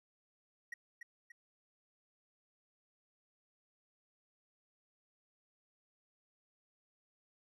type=tone with echo; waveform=triangle; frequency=1899 Hz; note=A#6; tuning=32 cents sharp; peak=-39 dBFS; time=0.72-0.74 s; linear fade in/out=5 ms; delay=290 ms; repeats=2; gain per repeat=-6 dB; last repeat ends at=1.32 s; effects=none